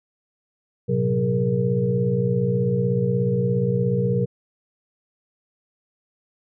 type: tone cluster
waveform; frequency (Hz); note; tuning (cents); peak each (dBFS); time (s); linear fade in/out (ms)
sine; 111.2 / 127.9 / 185.2 / 415.1 / 471; A2 / C3 / F#3 / G#4 / A#4; +19 / -39 / +2 / -1 / +18; -30 / -22 / -24 / -29 / -24; 0.88-4.26; 20
effects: none